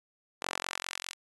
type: tone with high-pass filter sweep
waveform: sawtooth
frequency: 45 Hz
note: F#1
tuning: 47 cents flat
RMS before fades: -38 dBFS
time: 0.41-1.14 s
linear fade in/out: 20 ms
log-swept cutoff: 730 to 2900 Hz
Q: 0.73
effects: resampled to 24000 Hz